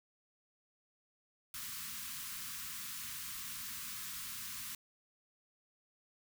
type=band-stop noise; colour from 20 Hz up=white; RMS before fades=-44 dBFS; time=1.54-4.75 s; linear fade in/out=2 ms; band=260 to 1000 Hz; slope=96 dB/octave; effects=none